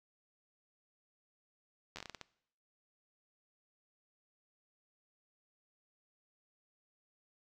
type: slowing click train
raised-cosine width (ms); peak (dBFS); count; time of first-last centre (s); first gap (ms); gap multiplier
0.2; -27; 9; 1.96-2.213; 11; 1.29
effects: noise-tail reverb RT60 0.7 s tail -20 dB re dry